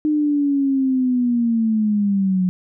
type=linear sweep; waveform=sine; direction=down; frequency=305.6 to 180.4 Hz; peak=-15 dBFS; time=0.05-2.49 s; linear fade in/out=0 ms; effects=none